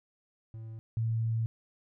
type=tone pair in turn; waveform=triangle / sine; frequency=111.8 / 113.23 Hz; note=A2 / A#2; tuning=+28 / -50 cents; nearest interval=unison; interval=22 cents; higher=second; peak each=-38 / -27 dBFS; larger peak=second; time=0.54-0.79 / 0.97-1.46 s; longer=second; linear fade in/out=0 ms; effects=none